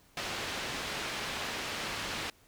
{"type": "low-pass noise", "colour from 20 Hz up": "white", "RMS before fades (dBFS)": -37, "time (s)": [0.17, 2.3], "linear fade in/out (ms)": 2, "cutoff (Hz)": 3500, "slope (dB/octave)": 12, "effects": ["pink hiss -63 dBFS RMS until 2.47 s"]}